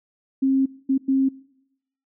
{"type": "tone bursts at uneven times", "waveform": "sine", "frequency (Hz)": 267.8, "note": "C4", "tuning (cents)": 40, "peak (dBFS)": -16, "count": 3, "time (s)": [[0.42, 0.66], [0.89, 0.98], [1.08, 1.29]], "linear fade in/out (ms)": 10, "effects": ["noise-tail reverb RT60 0.8 s tail -22 dB re dry"]}